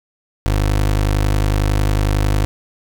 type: tone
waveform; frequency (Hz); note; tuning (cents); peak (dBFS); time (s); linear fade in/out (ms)
25% pulse; 51; G#1; -31; -10; 0.46-2.45; 0
effects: none